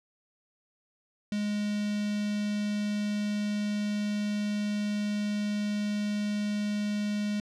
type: tone with notch filter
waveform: square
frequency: 207.7 Hz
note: G#3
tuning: in tune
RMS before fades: -30 dBFS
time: 1.32-7.4 s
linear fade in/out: 2 ms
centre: 890 Hz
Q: 0.56
effects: low-pass 6000 Hz 12 dB/octave